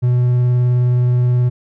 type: tone with vibrato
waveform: triangle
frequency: 123.47 Hz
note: B2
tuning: in tune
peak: -9 dBFS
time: 0.02-1.5 s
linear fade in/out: 20 ms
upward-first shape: triangle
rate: 19 Hz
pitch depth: 13 cents each way
effects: none